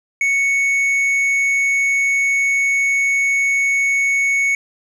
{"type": "tone with tanh clipping", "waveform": "sine", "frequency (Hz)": 2217, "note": "C#7", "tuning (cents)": 0, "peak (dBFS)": -15, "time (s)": [0.21, 4.55], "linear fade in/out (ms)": 2, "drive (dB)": 6, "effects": []}